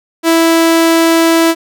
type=tone; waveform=sawtooth; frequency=329.6 Hz; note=E4; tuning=in tune; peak=-3 dBFS; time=0.23-1.55 s; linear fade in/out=50 ms; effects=none